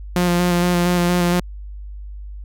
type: tone with vibrato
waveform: sawtooth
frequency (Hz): 176.1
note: F3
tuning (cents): +15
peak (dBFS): -11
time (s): 0.16-1.4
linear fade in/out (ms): 2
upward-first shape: square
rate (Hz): 4.3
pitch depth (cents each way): 16
effects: added 50 Hz sine -30 dBFS peak until 2.44 s